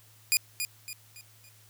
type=tone with echo; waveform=10% pulse; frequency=2448 Hz; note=D#7; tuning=29 cents flat; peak=-12 dBFS; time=0.32-0.37 s; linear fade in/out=0 ms; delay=280 ms; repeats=4; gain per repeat=-8 dB; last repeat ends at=1.49 s; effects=added 108 Hz sine -59 dBFS peak until 1.69 s + white hiss -59 dBFS RMS until 1.69 s